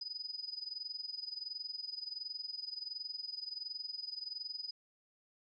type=tone with amplitude modulation; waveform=sine; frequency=4978 Hz; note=D#8; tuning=in tune; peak=-37 dBFS; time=0.01-4.71 s; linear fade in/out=5 ms; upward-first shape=sine; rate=21.4 Hz; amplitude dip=85%; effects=none